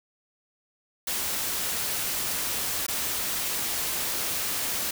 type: noise with dropouts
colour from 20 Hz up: white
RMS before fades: -29 dBFS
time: 1.07-4.91 s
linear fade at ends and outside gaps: 5 ms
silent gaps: 2.866-2.882 s
effects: none